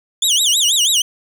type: tone with vibrato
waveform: 25% pulse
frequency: 3322 Hz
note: G#7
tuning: in tune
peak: -8 dBFS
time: 0.22-1.02 s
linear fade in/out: 5 ms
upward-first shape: sine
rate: 6.2 Hz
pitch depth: 270 cents each way
effects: none